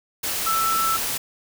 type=tone in noise; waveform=sine; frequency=1325 Hz; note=E6; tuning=9 cents sharp; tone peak=-20 dBFS; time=0.46-0.97 s; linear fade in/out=10 ms; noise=white; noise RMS=-26 dBFS; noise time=0.23-1.18 s; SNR=+3 dB; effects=none